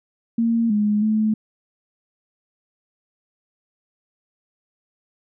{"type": "tone with pitch steps", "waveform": "sine", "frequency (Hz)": [230.3, 209.1, 216.4], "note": ["A#3", "G#3", "A3"], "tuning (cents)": [-21, 12, -29], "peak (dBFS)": -16, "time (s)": [0.38, 1.34], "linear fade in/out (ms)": 5, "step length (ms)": 320, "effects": []}